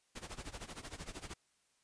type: noise with tremolo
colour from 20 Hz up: pink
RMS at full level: -44 dBFS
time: 0.15-1.34 s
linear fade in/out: 10 ms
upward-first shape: sine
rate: 13 Hz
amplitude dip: 85%
effects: white hiss -75 dBFS RMS until 1.83 s + resampled to 22050 Hz